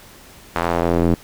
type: tone with band-pass filter sweep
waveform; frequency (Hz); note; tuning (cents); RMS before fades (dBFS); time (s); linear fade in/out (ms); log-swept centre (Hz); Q
square; 42.58; F1; -43; -18; 0.55-1.15; 10; 1200 to 260; 1.1
effects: pink hiss -44 dBFS RMS until 1.23 s